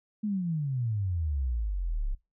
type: exponential sweep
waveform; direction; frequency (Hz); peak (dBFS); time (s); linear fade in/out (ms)
sine; down; 218.1 to 32.08; -27; 0.23-2.15; 10
effects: noise-tail reverb RT60 0.2 s tail -19 dB re dry